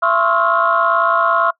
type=tone cluster; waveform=sine; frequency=671 / 1045 / 1103 / 1298 / 1408 Hz; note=E5 / C6 / C#6 / E6 / F6; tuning=+31 / -2 / -9 / -27 / +14 cents; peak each=-18 dBFS; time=0.02-1.51 s; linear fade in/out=10 ms; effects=noise-tail reverb RT60 0.1 s tail -22 dB re dry + tanh soft clip ceiling -3 dBFS